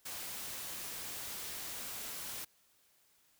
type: noise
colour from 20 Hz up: white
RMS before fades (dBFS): -43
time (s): 0.05-2.45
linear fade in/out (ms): 10
effects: white hiss -70 dBFS RMS until 3.39 s